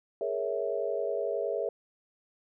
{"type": "chord", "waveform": "sine", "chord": "A# half-diminished seventh", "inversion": "third", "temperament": "equal with one note detuned", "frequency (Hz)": [415.3, 466.2, 554.4, 655.1], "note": ["G#4", "A#4", "C#5", "E5"], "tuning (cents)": [0, 0, 0, -11], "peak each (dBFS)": -34, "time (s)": [0.21, 1.69], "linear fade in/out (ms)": 2, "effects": []}